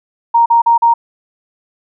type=tone bursts; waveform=sine; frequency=932.3 Hz; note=A#5; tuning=in tune; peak=-6 dBFS; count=4; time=0.34-0.94 s; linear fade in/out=10 ms; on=120 ms; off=40 ms; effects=none